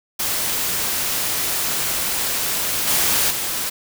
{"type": "noise with level steps", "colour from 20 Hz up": "white", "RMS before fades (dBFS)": [-22, -18, -24], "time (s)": [0.19, 3.7], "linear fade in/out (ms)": 10, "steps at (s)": [2.87, 3.3], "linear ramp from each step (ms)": 10, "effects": []}